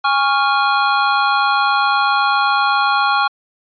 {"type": "chord", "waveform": "square", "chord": "Db major", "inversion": "second", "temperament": "equal with one note detuned", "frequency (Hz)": [820.6, 1108.7, 1396.9], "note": ["Ab5", "Db6", "F6"], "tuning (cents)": [-21, 0, 0], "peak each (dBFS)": -18, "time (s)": [0.04, 3.28], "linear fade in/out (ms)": 10, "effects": ["resampled to 11025 Hz"]}